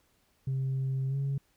sine tone with pitch glide, 133.1 to 138.11 Hz, C3 to C#3, +30 to -6 cents, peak -26 dBFS, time 0.47-1.38 s, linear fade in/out 5 ms, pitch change +64 cents, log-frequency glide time 1.08-1.16 s, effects tanh soft clip ceiling -26 dBFS + pink hiss -70 dBFS RMS until 1.56 s

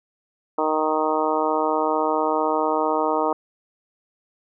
harmonic tone, 155.56 Hz, D#3, in tune, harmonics 2 / 3 / 4 / 5 / 6 / 7 / 8, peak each -27 / -25 / -26 / -27 / -25 / -29 / -29 dBFS, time 0.58-3.33 s, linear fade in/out 5 ms, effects none

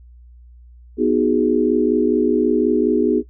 sine chord, G# minor seventh, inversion first, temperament equal, 246.9 / 311.1 / 370 / 415.3 Hz, B3 / D#4 / F#4 / G#4, 0 / 0 / 0 / 0 cents, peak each -19 dBFS, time 0.97-3.23 s, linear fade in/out 50 ms, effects noise-tail reverb RT60 0.1 s tail -17 dB re dry + added 60 Hz sine -41 dBFS peak until 3.29 s

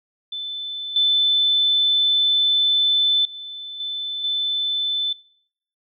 sine tone with level steps, 3520 Hz, A7, in tune, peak -26 / -14 / -30 / -24 / -19 dBFS, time 0.32-5.13 s, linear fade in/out 5 ms, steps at 0.96 / 3.25 / 3.8 / 4.24 s, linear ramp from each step 2 ms, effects noise-tail reverb RT60 0.7 s tail -24 dB re dry

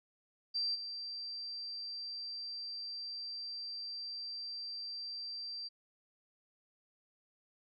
sine tone with level steps, 4699 Hz, D8, in tune, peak -32 / -40 dBFS, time 0.54-5.69 s, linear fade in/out 20 ms, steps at 0.74 s, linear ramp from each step 20 ms, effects none

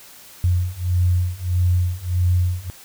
sine beating tone pair, 88.5 / 90.1 Hz, F2 / F#2, +23 / -45 cents, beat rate 1.6 Hz, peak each -20 / -19 dBFS, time 0.44-2.7 s, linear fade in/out 0 ms, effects white hiss -44 dBFS RMS until 2.84 s

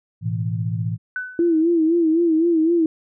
sine chord, A suspended second, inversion none, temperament equal with one note detuned, 110 / 125.05 / 164.81 Hz, A2 / B2 / E3, 0 / +22 / 0 cents, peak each -23 / -28 / -26 dBFS, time 0.21-0.98 s, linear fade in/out 50 ms
sine tone with exponential decay, 1501 Hz, F#6, 24 cents sharp, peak -21 dBFS, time 1.16-1.61 s, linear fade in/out 1 ms, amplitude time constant 96 ms
sine tone with vibrato, 329.6 Hz, E4, in tune, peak -14 dBFS, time 1.39-2.86 s, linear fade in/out 2 ms, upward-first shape sine, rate 3.9 Hz, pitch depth 84 cents each way
effects none

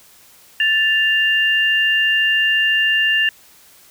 sine tone pair together, 1760.1 / 2794 Hz, A6 / F7, 0 / 0 cents, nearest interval minor sixth, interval 800 cents, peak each -16 dBFS, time 0.6-3.29 s, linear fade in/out 2 ms, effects white hiss -48 dBFS RMS until 3.9 s

